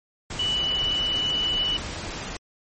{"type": "tone in noise", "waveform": "sine", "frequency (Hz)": 2960, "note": "F#7", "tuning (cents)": 0, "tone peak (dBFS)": -22, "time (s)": [0.39, 1.77], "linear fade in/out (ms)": 5, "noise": "pink", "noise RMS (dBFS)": -33, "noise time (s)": [0.3, 2.37], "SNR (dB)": 8, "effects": ["MP3 32 kbps"]}